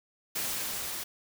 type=noise with level ramp; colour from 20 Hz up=white; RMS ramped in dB=-32 to -37 dBFS; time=0.35-1.04 s; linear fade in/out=10 ms; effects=none